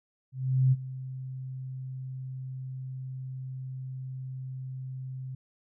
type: tone with ADSR envelope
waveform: sine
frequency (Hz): 130.5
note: C3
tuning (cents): -4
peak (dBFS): -18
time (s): 0.32-5.35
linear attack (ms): 400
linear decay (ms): 36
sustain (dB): -17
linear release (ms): 4
effects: none